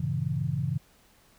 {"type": "chord", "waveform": "sine", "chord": "G diminished seventh", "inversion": "none", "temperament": "equal", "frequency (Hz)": [98, 116.54, 138.59, 164.81], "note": ["G2", "Bb2", "Db3", "Fb3"], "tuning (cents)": [0, 0, 0, 0], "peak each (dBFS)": [-35, -34, -29, -32], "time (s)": [0, 0.78], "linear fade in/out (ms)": 5, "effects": ["pink hiss -61 dBFS RMS until 1.38 s"]}